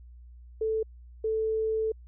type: tone bursts at uneven times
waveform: sine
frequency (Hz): 440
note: A4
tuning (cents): 0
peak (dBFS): -25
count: 2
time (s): 0.61-0.83 / 1.24-1.92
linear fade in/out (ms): 5
effects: added 60 Hz sine -46 dBFS peak until 2.07 s